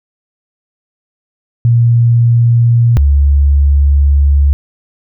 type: tone pair in turn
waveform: sine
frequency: 118 / 70.77 Hz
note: A#2 / C#2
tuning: +22 / +36 cents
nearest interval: major sixth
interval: 886 cents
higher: first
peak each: -5 dBFS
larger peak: neither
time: 1.65-2.97 / 2.97-4.53 s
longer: second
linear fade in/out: 0 ms
effects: none